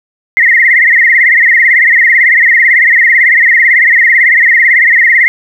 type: tone with vibrato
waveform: sine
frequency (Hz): 1975.5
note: B6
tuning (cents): 0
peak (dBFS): -3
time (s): 0.37-5.28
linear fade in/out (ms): 0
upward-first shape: sine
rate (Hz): 18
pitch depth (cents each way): 130
effects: 7-bit